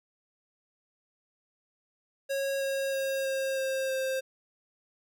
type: tone with pitch steps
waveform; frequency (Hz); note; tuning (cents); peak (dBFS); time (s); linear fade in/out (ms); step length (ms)
square; 548 / 543.9 / 539.8 / 535.8 / 531.8 / 527.8; C#5 / C#5 / C#5 / C5 / C5 / C5; -20 / -33 / -46 / +41 / +28 / +15; -29; 2.29-4.21; 20; 320
effects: none

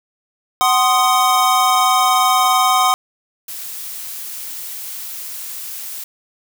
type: chord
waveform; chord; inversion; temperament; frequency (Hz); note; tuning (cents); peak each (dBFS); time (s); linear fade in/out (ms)
square; C diminished; second; equal with one note detuned; 750.8 / 1046.5 / 1244.5; Gb5 / C6 / Eb6; +25 / 0 / 0; -17; 0.61-2.94; 0
type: noise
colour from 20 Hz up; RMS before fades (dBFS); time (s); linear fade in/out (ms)
blue; -29; 3.48-6.04; 5
effects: none

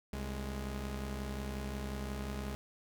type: tone pair together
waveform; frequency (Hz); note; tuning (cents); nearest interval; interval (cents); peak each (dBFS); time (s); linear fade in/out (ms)
sawtooth; 65.68 / 208.1; C2 / G#3; +7 / +4; octave + minor sixth; 1997; -35 / -38; 0.13-2.55; 0
effects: none

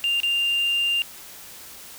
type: tone with dropouts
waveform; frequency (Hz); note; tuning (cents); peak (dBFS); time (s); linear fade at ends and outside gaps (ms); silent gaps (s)
triangle; 2794; F7; 0; -17; 0.04-1.02; 0; 0.202-0.233
effects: tanh soft clip ceiling -15 dBFS + white hiss -42 dBFS RMS until 1.98 s

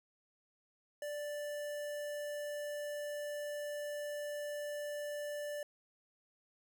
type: tone with notch filter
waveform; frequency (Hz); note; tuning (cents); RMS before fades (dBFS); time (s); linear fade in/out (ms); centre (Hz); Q
square; 587.3; D5; 0; -41; 1.02-5.63; 2; 3900; 1.6
effects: none

